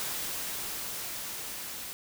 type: noise with level ramp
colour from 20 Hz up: white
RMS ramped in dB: -34 to -40 dBFS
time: 0-1.93 s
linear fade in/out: 0 ms
effects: none